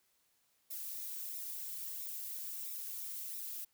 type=noise with flanger; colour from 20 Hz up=violet; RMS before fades=-43 dBFS; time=0.7-3.65 s; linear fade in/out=10 ms; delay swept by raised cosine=0.64 to 3.54 ms; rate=1.5 Hz; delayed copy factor=-0.65; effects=white hiss -75 dBFS RMS until 3.73 s